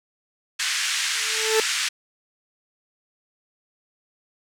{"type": "band-pass noise", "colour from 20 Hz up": "pink", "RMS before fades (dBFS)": -25, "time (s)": [0.59, 1.89], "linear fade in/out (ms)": 10, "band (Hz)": [1600, 8400], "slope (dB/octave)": 24}
{"type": "tone with exponential growth", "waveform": "40% pulse", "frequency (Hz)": 440, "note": "A4", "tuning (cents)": 0, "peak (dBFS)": -15, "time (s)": [1.14, 1.6], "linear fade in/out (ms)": 2, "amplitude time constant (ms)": 100}
{"effects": []}